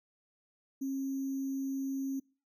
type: tone with sample-and-hold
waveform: sine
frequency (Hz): 270.6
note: C#4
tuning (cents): -42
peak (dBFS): -32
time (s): 0.81-2.2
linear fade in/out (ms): 10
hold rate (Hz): 6300
effects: noise-tail reverb RT60 0.4 s tail -25 dB re dry